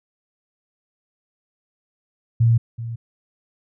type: tone with echo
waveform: sine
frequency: 115.8 Hz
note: A#2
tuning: 11 cents flat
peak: -12 dBFS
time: 2.4-2.58 s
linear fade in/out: 10 ms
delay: 380 ms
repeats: 1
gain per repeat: -14 dB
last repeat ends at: 2.96 s
effects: none